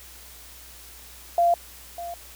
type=tone with echo; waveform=sine; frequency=690 Hz; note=F5; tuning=21 cents flat; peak=-16 dBFS; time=1.38-1.54 s; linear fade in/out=2 ms; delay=600 ms; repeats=1; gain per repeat=-15 dB; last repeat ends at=2.14 s; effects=added 60 Hz sine -50 dBFS peak until 2.35 s + white hiss -46 dBFS RMS until 2.35 s